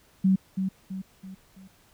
sine tone with echo, 190 Hz, F#3, 46 cents sharp, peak -17 dBFS, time 0.24-0.36 s, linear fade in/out 10 ms, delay 330 ms, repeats 4, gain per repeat -7 dB, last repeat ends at 1.68 s, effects pink hiss -60 dBFS RMS until 1.93 s

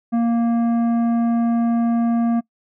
sine tone with tanh clipping, 233.1 Hz, A#3, in tune, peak -17 dBFS, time 0.12-2.41 s, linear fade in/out 20 ms, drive 10 dB, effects noise-tail reverb RT60 0.1 s tail -23 dB re dry

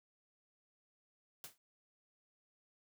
white noise with exponential decay, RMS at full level -45 dBFS, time 1.44-1.58 s, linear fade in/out 1 ms, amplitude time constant 30 ms, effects none

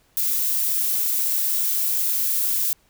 violet noise, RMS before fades -22 dBFS, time 0.17-2.73 s, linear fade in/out 0 ms, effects pink hiss -61 dBFS RMS until 2.89 s

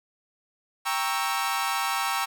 sawtooth chord, G diminished seventh, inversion none, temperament equal with one note detuned, 788.5 / 932.3 / 1108.7 / 1318.5 Hz, G5 / Bb5 / Db6 / Fb6, +10 / 0 / 0 / 0 cents, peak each -27 dBFS, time 0.85-2.26 s, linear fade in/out 20 ms, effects none

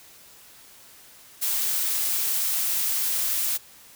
blue noise, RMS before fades -25 dBFS, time 1.41-3.58 s, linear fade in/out 20 ms, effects white hiss -50 dBFS RMS until 3.95 s

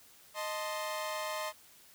sawtooth chord, A diminished, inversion second, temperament equal, 622.3 / 880 / 1046.5 Hz, Eb5 / A5 / C6, 0 / 0 / 0 cents, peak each -34 / -39 / -36 dBFS, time 0.34-1.53 s, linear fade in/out 50 ms, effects white hiss -59 dBFS RMS until 1.94 s

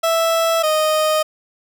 30% pulse tone pair in turn, 659.3 / 619.9 Hz, E5 / D#5, 0 / -7 cents, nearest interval minor second, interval 107 cents, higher first, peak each -12 dBFS, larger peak neither, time 0.03-0.63 / 0.63-1.23 s, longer neither, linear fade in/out 10 ms, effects none

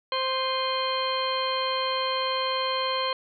harmonic tone with a mistuned harmonic, 523.3 Hz, C5, in tune, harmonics 1 / 2 / 3 / 4 / 5 / 6 / 8, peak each -30 / -28 / -39 / -38 / -39 / -32 / -33 dBFS, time 0.12-3.13 s, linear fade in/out 2 ms, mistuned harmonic 5, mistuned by -100 cents, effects none

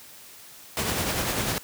pink noise with tremolo, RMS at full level -25 dBFS, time 0.77-1.58 s, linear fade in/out 0 ms, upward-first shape sine, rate 10 Hz, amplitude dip 35%, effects white hiss -47 dBFS RMS until 1.63 s + high-pass 60 Hz 12 dB/octave

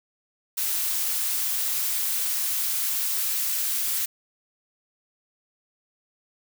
blue noise with high-pass filter sweep, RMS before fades -26 dBFS, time 0.57-4.06 s, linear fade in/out 10 ms, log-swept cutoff 590 to 1200 Hz, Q 0.83, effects none

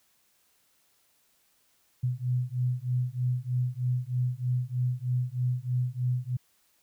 sine beating tone pair, 123.47 / 126.67 Hz, B2 / B2, 0 / +44 cents, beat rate 3.2 Hz, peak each -29 dBFS, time 2.03-6.37 s, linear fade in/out 10 ms, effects white hiss -68 dBFS RMS until 6.82 s

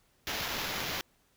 white noise with sample-and-hold, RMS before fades -35 dBFS, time 0.27-1.01 s, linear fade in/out 0 ms, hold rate 8820 Hz, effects pink hiss -69 dBFS RMS until 1.36 s

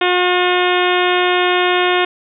harmonic tone, 359.7 Hz, F#4, 49 cents flat, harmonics 1 / 2 / 3 / 4 / 5 / 6 / 7 / 8 / 9 / 10, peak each -16 / -19 / -21 / -22 / -23 / -24 / -24 / -25 / -26 / -26 dBFS, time 0.01-2.05 s, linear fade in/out 5 ms, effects none

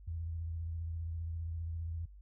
sine tone with vibrato, 82.7 Hz, E2, 6 cents sharp, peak -36 dBFS, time 0.07-2.06 s, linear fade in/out 10 ms, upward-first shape sine, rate 15 Hz, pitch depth 43 cents each way, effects added 50 Hz sine -51 dBFS peak until 2.21 s

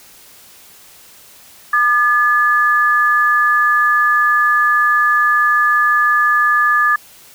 sine tone pair together, 1205.8 / 1712 Hz, D6 / A6, +45 / -48 cents, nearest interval tritone, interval 607 cents, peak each -13 dBFS, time 1.73-6.96 s, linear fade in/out 5 ms, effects white hiss -43 dBFS RMS until 7.34 s

